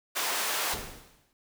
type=high-pass noise; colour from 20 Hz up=pink; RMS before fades=-30 dBFS; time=0.15-0.75 s; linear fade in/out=20 ms; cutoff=700 Hz; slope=12 dB/octave
type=noise with exponential decay; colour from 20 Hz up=pink; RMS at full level=-33 dBFS; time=0.73-1.33 s; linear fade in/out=1 ms; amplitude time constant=130 ms
effects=none